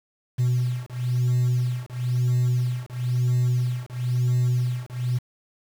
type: beating tone pair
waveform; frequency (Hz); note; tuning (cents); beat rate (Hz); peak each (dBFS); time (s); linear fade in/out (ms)
sine; 123.47 / 124.47; B2 / B2; 0 / +14; 1; -22; 0.38-5.19; 20
effects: tanh soft clip ceiling -16 dBFS + 7-bit